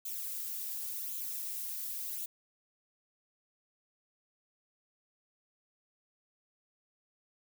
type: noise with flanger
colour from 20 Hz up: violet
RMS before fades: -39 dBFS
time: 0.05-2.26 s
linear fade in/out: 5 ms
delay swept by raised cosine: 0.28 to 2.88 ms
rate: 0.91 Hz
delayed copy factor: +0.65
effects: none